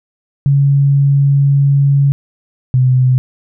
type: tone pair in turn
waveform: sine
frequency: 140 / 128.11 Hz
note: C#3 / C3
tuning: +18 / -36 cents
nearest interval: major second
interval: 154 cents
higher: first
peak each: -7 dBFS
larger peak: neither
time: 0.46-2.12 / 2.74-3.18 s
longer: first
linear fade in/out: 0 ms
effects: none